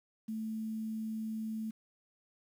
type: tone with quantisation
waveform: sine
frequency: 220 Hz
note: A3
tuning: in tune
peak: -35 dBFS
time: 0.28-1.71 s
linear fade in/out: 10 ms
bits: 10
effects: none